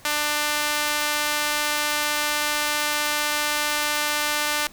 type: tone with high-pass filter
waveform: sawtooth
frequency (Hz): 297.4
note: D4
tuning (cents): +22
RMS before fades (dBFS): -24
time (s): 0.05-4.67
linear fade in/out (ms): 2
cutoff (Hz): 1200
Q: 0.64
effects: pink hiss -49 dBFS RMS until 4.72 s